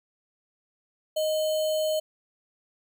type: tone with sample-and-hold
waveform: sine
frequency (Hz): 622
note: D#5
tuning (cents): -1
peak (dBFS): -23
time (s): 1.16-2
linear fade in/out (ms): 10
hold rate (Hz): 3675
effects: none